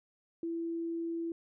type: tone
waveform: sine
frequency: 333.6 Hz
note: E4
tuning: 21 cents sharp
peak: -33 dBFS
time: 0.43-1.32 s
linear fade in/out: 2 ms
effects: none